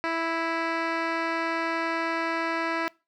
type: tone with low-pass filter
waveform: 10% pulse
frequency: 329.6 Hz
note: E4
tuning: in tune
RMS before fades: -28 dBFS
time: 0.04-2.88 s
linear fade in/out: 0 ms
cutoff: 3000 Hz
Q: 1.2
effects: noise-tail reverb RT60 0.3 s tail -24 dB re dry